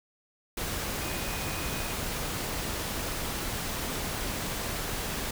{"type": "tone in noise", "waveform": "sine", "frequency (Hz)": 2489, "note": "D#7", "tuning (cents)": 0, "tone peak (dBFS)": -43, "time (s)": [1.01, 1.93], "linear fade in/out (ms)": 5, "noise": "pink", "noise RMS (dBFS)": -33, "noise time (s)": [0.57, 5.31], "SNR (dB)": -13, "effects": []}